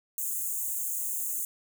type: high-pass noise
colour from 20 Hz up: white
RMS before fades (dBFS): -32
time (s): 0.18-1.45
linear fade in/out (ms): 2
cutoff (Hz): 6500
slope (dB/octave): 96
effects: none